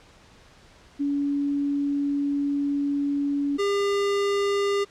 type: tone pair in turn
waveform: sine / square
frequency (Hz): 284.1 / 401.8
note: C#4 / G4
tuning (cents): +43 / +43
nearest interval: tritone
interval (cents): 600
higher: second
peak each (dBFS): -22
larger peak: neither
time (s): 0.99-3.58 / 3.58-4.85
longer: first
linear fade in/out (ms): 20
effects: pink hiss -53 dBFS RMS until 4.9 s + low-pass 6000 Hz 12 dB/octave